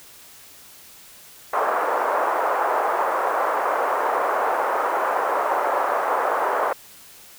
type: band-pass noise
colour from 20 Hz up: white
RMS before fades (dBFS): -22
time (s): 1.53-6.73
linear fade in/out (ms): 5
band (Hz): 470 to 1200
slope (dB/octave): 24
effects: white hiss -46 dBFS RMS until 7.38 s